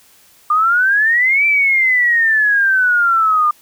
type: exponential two-way sweep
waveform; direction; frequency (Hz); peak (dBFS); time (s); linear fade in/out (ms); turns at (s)
sine; up then down; 1200 to 2349 to 1200; -10; 0.5-3.51; 5; 1.46
effects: white hiss -49 dBFS RMS until 3.61 s